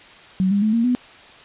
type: tone with pitch steps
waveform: sine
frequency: 187.8 / 201.3 / 215.7 / 231.2 / 247.8 Hz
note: F#3 / G3 / A3 / A#3 / B3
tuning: +26 / +46 / -34 / -14 / +6 cents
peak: -15 dBFS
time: 0.4-0.95 s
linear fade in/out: 0 ms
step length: 110 ms
effects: white hiss -44 dBFS RMS until 1.44 s + resampled to 8000 Hz